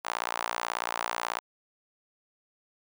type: tone with high-pass filter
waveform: sawtooth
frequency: 58.27 Hz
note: A#1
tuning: in tune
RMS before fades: -33 dBFS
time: 0.04-1.4 s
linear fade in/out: 20 ms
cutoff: 930 Hz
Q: 2
effects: none